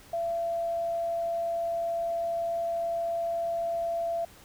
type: tone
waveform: sine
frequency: 675 Hz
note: E5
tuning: 41 cents sharp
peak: -27 dBFS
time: 0.13-4.25 s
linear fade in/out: 5 ms
effects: pink hiss -53 dBFS RMS until 4.44 s